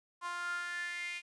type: tone with high-pass filter sweep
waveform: sawtooth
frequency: 350 Hz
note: F4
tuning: 4 cents sharp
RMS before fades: -39 dBFS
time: 0.21-1.22 s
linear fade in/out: 50 ms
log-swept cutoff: 1100 to 2400 Hz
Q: 7.8
effects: resampled to 22050 Hz + 11-bit